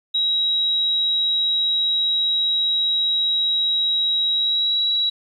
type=tone with pitch glide; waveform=sine; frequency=3845 to 3892 Hz; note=B7 to B7; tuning=-47 to -26 cents; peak=-17 dBFS; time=0.14-5.1 s; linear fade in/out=10 ms; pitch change=+21 cents; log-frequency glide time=4.33-4.79 s; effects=9-bit